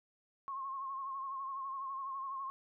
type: tone with vibrato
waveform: sine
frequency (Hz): 1079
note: C#6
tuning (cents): -47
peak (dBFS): -38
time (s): 0.48-2.5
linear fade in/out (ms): 0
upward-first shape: sine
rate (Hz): 12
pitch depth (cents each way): 49
effects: none